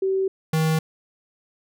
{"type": "tone pair in turn", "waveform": ["sine", "square"], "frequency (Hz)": [383.4, 158.71], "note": ["G4", "D#3"], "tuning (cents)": [-38, 35], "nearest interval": "octave + minor third", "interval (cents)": 1527, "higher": "first", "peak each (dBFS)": -19, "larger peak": "neither", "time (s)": [[0.02, 0.28], [0.53, 0.79]], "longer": "neither", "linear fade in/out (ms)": 5, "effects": []}